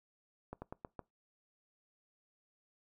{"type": "slowing click train", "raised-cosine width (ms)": 1, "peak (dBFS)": -29, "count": 5, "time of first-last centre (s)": [0.53, 0.993], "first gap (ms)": 90, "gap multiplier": 1.17, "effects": ["noise-tail reverb RT60 0.2 s tail -22 dB re dry"]}